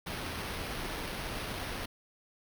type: noise with sample-and-hold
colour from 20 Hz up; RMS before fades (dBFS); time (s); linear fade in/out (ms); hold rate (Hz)
pink; -38; 0.06-1.86; 10; 7350
effects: none